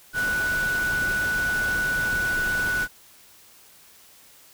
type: tone in noise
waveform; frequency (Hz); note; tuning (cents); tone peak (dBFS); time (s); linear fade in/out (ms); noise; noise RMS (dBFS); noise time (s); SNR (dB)
sine; 1480; F#6; 0; -22; 0.13-2.88; 50; pink; -33; 0.13-2.88; +8
effects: white hiss -52 dBFS RMS until 4.53 s